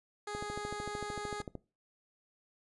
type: tone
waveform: 15% pulse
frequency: 415.3 Hz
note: G#4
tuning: in tune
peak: -32 dBFS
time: 0.27-1.42 s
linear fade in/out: 5 ms
type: click train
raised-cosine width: 2 ms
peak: -27 dBFS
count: 17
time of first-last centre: 0.35-1.553 s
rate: 13.3 Hz
effects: noise-tail reverb RT60 0.3 s tail -20 dB re dry + resampled to 24000 Hz